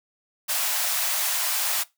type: high-pass noise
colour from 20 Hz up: white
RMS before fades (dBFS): -25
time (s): 0.48-1.84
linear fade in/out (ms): 20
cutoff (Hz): 580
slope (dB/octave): 96
effects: noise-tail reverb RT60 0.2 s tail -20 dB re dry